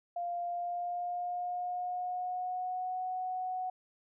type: tone with pitch glide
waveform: sine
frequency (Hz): 698 to 739.5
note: F5 to F#5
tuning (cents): -1 to -1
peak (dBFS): -33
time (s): 0.16-3.7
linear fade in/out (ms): 5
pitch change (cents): +100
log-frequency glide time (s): 0.42-3.02
effects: none